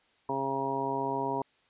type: harmonic tone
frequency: 135.9 Hz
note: C#3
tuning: 34 cents flat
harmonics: 1 / 2 / 3 / 4 / 5 / 6 / 7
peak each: -42 / -37 / -35 / -41 / -37 / -40 / -32 dBFS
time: 0.29-1.42 s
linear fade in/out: 2 ms
effects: white hiss -67 dBFS RMS until 1.69 s + resampled to 8000 Hz

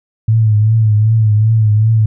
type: tone with vibrato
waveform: sine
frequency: 108.9 Hz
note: A2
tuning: 17 cents flat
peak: -7 dBFS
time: 0.28-2.06 s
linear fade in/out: 5 ms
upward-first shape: triangle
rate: 2.6 Hz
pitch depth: 70 cents each way
effects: none

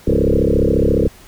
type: tone with frequency modulation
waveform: sine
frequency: 259.9 Hz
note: C4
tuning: 11 cents flat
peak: -11 dBFS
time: 0.07-1.08 s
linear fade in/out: 5 ms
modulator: 34.4 Hz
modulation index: 7.2
effects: pink hiss -44 dBFS RMS until 1.27 s

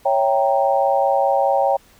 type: chord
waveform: sine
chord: C# diminished seventh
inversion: none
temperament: equal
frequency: 554.4 / 659.3 / 784 / 932.3 Hz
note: C#5 / E5 / G5 / Bb5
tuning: 0 / 0 / 0 / 0 cents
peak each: -18 / -23 / -18 / -24 dBFS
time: 0.05-1.77 s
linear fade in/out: 10 ms
effects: pink hiss -52 dBFS RMS until 1.99 s

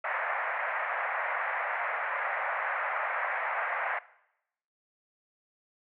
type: band-pass noise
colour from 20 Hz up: white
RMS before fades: -32 dBFS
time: 0.04-3.99 s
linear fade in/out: 5 ms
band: 570 to 2100 Hz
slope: 48 dB/octave
effects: noise-tail reverb RT60 0.8 s tail -19 dB re dry

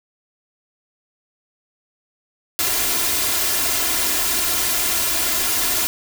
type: noise with comb filter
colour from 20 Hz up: white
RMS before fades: -20 dBFS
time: 2.59-5.87 s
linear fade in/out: 0 ms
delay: 2.9 ms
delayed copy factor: +0.65
effects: none

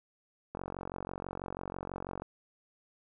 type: click train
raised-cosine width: 1 ms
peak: -24 dBFS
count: 78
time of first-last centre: 0.55-2.22 s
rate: 46.1 Hz
effects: none

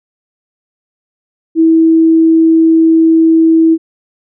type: tone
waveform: sine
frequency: 324.8 Hz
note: E4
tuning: 26 cents flat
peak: -4 dBFS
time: 1.55-3.78 s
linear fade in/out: 50 ms
effects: none

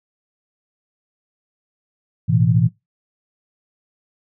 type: chord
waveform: sine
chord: A suspended second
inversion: none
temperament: just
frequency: 110 / 123.75 / 165 Hz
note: A2 / B2 / E3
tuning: 0 / +4 / +2 cents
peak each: -17 dBFS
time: 2.28-2.69 s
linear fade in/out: 20 ms
effects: noise-tail reverb RT60 0.2 s tail -21 dB re dry

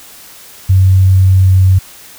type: tone with pitch glide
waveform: sine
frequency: 94.3 to 93.76 Hz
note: F#2 to F#2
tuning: +33 to +23 cents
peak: -4 dBFS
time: 0.69-1.79 s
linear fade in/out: 10 ms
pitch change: -10 cents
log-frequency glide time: 1.34-1.54 s
effects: white hiss -36 dBFS RMS until 2.18 s

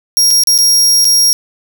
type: tone with dropouts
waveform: sawtooth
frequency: 5600 Hz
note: F8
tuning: 4 cents sharp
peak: -4 dBFS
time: 0.17-1.33 s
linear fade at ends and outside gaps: 0 ms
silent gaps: 0.306-0.31 / 0.436-0.472 / 0.579-0.587 / 1.045-1.052 s
effects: none

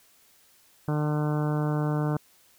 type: harmonic tone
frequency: 150.2 Hz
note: D3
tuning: 39 cents sharp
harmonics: 1 / 2 / 3 / 4 / 5 / 6 / 7 / 8 / 9 / 10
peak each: -25 / -31 / -35 / -37 / -39 / -41 / -42 / -43 / -44 / -45 dBFS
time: 0.88-2.17 s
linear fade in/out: 2 ms
effects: white hiss -60 dBFS RMS until 2.58 s

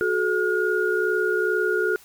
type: tone cluster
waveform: sine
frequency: 369 / 431.3 / 1432 Hz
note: F#4 / A4 / F6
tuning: -5 / -35 / +43 cents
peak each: -24 dBFS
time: 0.01-1.96 s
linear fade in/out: 0 ms
effects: white hiss -51 dBFS RMS until 2.04 s

